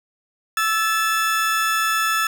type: tone pair together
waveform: 35% pulse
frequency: 1318.5 / 1732.8 Hz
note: E6 / A6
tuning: 0 / -27 cents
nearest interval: perfect fourth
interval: 473 cents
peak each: -18 / -21 dBFS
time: 0.57-2.27 s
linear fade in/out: 2 ms
effects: none